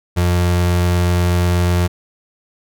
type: tone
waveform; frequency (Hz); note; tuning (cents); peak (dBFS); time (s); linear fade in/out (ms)
35% pulse; 88.2; F2; +18; -11; 0.16-1.88; 20
effects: none